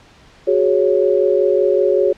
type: chord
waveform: sine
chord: F# suspended second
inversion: none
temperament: equal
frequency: 370 / 415.3 / 554.4 Hz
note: F#4 / G#4 / C#5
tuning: 0 / 0 / 0 cents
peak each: -16 dBFS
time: 0.47-2.13 s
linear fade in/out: 10 ms
effects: pink hiss -47 dBFS RMS until 2.17 s + low-pass 5000 Hz 12 dB/octave